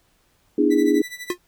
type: chord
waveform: sine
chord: E dominant seventh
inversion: second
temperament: just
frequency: 247.2 / 296.7 / 329.6 / 412 Hz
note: B3 / D4 / E4 / G#4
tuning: +2 / +18 / 0 / -14 cents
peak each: -24 / -18 / -21 / -20 dBFS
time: 0.58-1.02 s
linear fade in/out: 5 ms
type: tone with tremolo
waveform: sawtooth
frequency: 1975.5 Hz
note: B6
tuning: in tune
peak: -27 dBFS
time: 0.7-1.35 s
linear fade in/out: 20 ms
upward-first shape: sine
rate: 12 Hz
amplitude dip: 80%
type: tone with exponential decay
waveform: square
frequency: 355.6 Hz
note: F4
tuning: 31 cents sharp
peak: -18 dBFS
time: 1.3-1.38 s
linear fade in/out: 2 ms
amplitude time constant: 17 ms
effects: pink hiss -63 dBFS RMS until 1.47 s